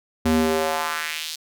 square tone with high-pass filter sweep, 79.1 Hz, D#2, 29 cents sharp, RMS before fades -23 dBFS, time 0.25-1.36 s, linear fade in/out 10 ms, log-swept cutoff 160 to 4600 Hz, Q 1.9, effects none

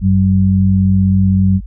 sine tone pair together, 94.4 / 190.66 Hz, F#2 / G3, +35 / -48 cents, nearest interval octave, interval 1217 cents, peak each -11 dBFS, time 0.01-1.61 s, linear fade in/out 50 ms, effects added 50 Hz sine -26 dBFS peak until 1.66 s

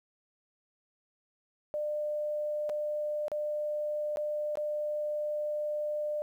sine tone with dropouts, 599 Hz, D5, 34 cents sharp, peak -30 dBFS, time 1.74-6.22 s, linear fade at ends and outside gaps 0 ms, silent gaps 2.693-2.697 / 3.282-3.317 / 4.16-4.171 / 4.555-4.572 s, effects 11-bit

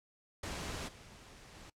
pink noise with level steps, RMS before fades -41 / -55 / -53 dBFS, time 0.43-1.7 s, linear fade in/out 5 ms, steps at 0.87 / 1.53 s, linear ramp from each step 20 ms, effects noise-tail reverb RT60 0.1 s tail -22 dB re dry + low-pass 8000 Hz 12 dB/octave

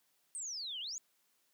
sine exponential two-way sweep, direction down then up, 8790 to 2794 to 7110 Hz, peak -39 dBFS, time 0.35-0.98 s, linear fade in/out 0 ms, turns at 0.8 s, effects white hiss -75 dBFS RMS until 1.53 s + high-pass 150 Hz 12 dB/octave

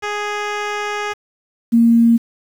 10% pulse / sine tone pair in turn, 415.3 / 232.1 Hz, G#4 / A#3, 0 / -7 cents, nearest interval minor seventh, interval 1007 cents, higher first, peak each -12 / -8 dBFS, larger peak second, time 0.02-1.14 / 1.72-2.18 s, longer first, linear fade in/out 20 ms, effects low-pass 5000 Hz 12 dB/octave + 7-bit

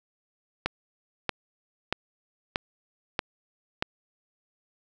click train, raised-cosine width 0.3 ms, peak -9 dBFS, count 6, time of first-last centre 0.66-3.825 s, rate 1.58 Hz, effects none

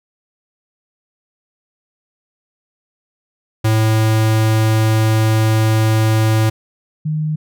square / sine tone pair in turn, 110 / 154.23 Hz, A2 / D#3, 0 / -15 cents, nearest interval tritone, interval 585 cents, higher second, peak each -12 / -16 dBFS, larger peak first, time 3.64-6.5 / 7.05-7.36 s, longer first, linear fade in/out 10 ms, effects none

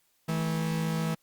45% pulse tone pair together, 162.3 / 216.6 Hz, E3 / A3, -27 / -27 cents, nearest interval perfect fourth, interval 500 cents, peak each -28 / -34 dBFS, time 0.28-1.15 s, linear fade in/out 10 ms, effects white hiss -70 dBFS RMS until 1.22 s + Opus 48 kbps

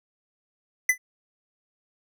square tone with exponential decay, 2007 Hz, B6, 27 cents sharp, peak -14 dBFS, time 0.89-0.98 s, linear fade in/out 5 ms, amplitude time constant 18 ms, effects none

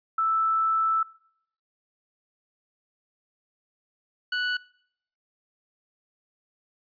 sine / sawtooth tone pair in turn, 1318.5 / 1480 Hz, E6 / F#6, 0 / 0 cents, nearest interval major second, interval 200 cents, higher second, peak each -21 dBFS, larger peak neither, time 0.18-1.03 / 4.32-4.57 s, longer first, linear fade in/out 5 ms, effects noise-tail reverb RT60 0.7 s tail -23 dB re dry + resampled to 11025 Hz

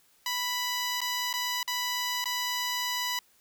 10% pulse tone with dropouts, 987.8 Hz, B5, in tune, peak -20 dBFS, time 0.26-3.19 s, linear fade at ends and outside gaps 2 ms, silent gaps 1.006-1.015 / 1.329-1.338 / 1.63-1.677 / 2.242-2.256 s, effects white hiss -64 dBFS RMS until 3.4 s

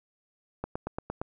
click train, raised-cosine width 1 ms, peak -18 dBFS, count 6, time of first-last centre 0.64-1.215 s, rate 8.69 Hz, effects none

